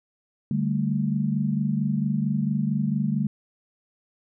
sine chord, D suspended fourth, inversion none, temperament just, 146.83 / 195.78 / 220.2 Hz, D3 / G3 / A3, 0 / -2 / +2 cents, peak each -26 dBFS, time 0.51-3.27 s, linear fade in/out 2 ms, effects none

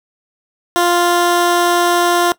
15% pulse tone, 349.2 Hz, F4, in tune, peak -5 dBFS, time 0.76-2.32 s, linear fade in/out 0 ms, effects noise-tail reverb RT60 0.1 s tail -18 dB re dry

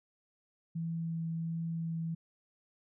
sine tone with vibrato, 164.81 Hz, E3, in tune, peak -33 dBFS, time 0.75-2.15 s, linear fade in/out 10 ms, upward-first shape triangle, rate 1.4 Hz, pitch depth 9 cents each way, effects none

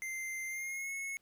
square tone with pitch glide, 2086 to 2187 Hz, C7 to C#7, -6 to -24 cents, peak -38 dBFS, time 0.02-1.17 s, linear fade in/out 0 ms, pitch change +82 cents, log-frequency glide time 0.46-0.91 s, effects pink hiss -74 dBFS RMS until 1.21 s

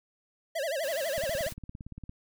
square tone with vibrato, 599 Hz, D5, 34 cents sharp, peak -30 dBFS, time 0.55-1.49 s, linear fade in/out 10 ms, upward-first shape sine, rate 12 Hz, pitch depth 210 cents each way
white high-pass noise, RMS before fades -43 dBFS, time 0.82-1.54 s, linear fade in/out 20 ms, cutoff 120 Hz, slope 48 dB/octave
click train, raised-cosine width 5 ms, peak -29 dBFS, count 17, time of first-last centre 1.18-2.094 s, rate 17.5 Hz
effects none

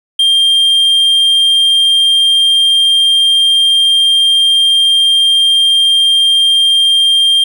triangle tone, 3193 Hz, G7, 31 cents sharp, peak -5 dBFS, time 0.19-7.44 s, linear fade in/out 5 ms, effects none

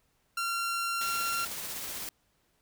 sawtooth tone, 1374 Hz, F6, 29 cents flat, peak -26 dBFS, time 0.37-1.45 s, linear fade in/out 5 ms
white noise with tremolo, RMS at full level -37 dBFS, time 1.01-2.09 s, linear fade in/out 2 ms, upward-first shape sine, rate 16 Hz, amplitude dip 25%
effects pink hiss -72 dBFS RMS until 2.61 s

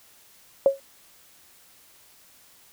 sine tone with exponential decay, 548 Hz, C#5, 20 cents flat, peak -10 dBFS, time 0.66-0.8 s, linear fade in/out 1 ms, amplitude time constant 29 ms, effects white hiss -55 dBFS RMS until 2.72 s

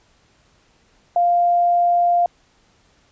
sine tone, 698.5 Hz, F5, in tune, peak -13 dBFS, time 1.16-2.26 s, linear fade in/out 2 ms, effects pink hiss -58 dBFS RMS until 3.11 s + resampled to 16000 Hz

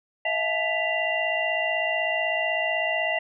sine tone cluster, 643 / 699 / 859 / 1983 / 2777 Hz, E5 / F5 / A5 / B6 / F7, -43 / +1 / -42 / +7 / -10 cents, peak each -28 / -31 / -35 / -27 / -29 dBFS, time 0.25-3.19 s, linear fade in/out 5 ms, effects none

